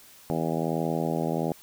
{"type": "harmonic tone", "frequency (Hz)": 81.3, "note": "E2", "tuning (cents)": -23, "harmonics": [2, 3, 4, 5, 6, 7, 8, 9, 10], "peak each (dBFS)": [-30, -32, -33, -34, -35, -35, -36, -37, -37], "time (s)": [0.3, 1.52], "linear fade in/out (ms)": 0, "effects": ["white hiss -52 dBFS RMS until 1.62 s"]}